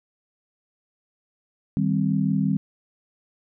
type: chord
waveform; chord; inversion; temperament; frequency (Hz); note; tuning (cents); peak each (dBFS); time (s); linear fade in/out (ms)
sine; C minor; first; equal; 155.56 / 196 / 261.6; Eb3 / G3 / C4; 0 / 0 / 0; -24 / -22 / -26; 1.77-2.57; 0
effects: none